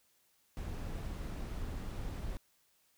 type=noise; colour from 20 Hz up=brown; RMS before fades=-40 dBFS; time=0.57-2.37 s; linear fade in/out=0 ms; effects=white hiss -72 dBFS RMS until 2.97 s